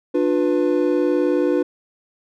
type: chord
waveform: triangle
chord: B diminished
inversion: first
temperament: just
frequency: 296.3 / 355.6 / 493.9 Hz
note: D4 / F4 / B4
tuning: +15 / +31 / 0 cents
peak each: -18 / -18 / -19 dBFS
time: 0.14-1.63 s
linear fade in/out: 10 ms
effects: none